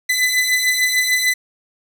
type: beating tone pair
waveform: sawtooth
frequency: 2002 / 2008.7 Hz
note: B6 / B6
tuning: +23 / +29 cents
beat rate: 6.7 Hz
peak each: -17 / -13 dBFS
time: 0.09-1.34 s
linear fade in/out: 10 ms
effects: none